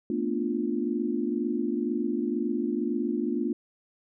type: chord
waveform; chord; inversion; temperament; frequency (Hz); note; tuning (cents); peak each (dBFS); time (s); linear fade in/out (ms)
sine; B half-diminished seventh; third; equal with one note detuned; 224.9 / 246.9 / 293.7 / 349.2; A3 / B3 / D4 / F4; +38 / 0 / 0 / 0; -31; 0.1-3.53; 2
effects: none